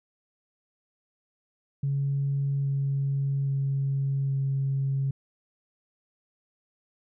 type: tone with pitch steps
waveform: sine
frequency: 139.3 / 138.34 / 137.38 / 136.43 Hz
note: C#3 / C#3 / C#3 / C#3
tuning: +9 / -3 / -15 / -27 cents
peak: -23 dBFS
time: 1.83-5.11 s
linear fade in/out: 5 ms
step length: 820 ms
effects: tanh soft clip ceiling -19 dBFS